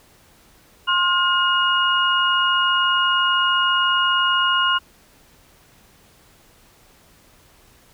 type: tone cluster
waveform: sine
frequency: 1057 / 1422 / 2871 Hz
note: C6 / F6 / F7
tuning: +17 / +31 / +47 cents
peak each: -20 dBFS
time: 0.87-4.79 s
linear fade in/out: 20 ms
effects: pink hiss -53 dBFS RMS until 7.93 s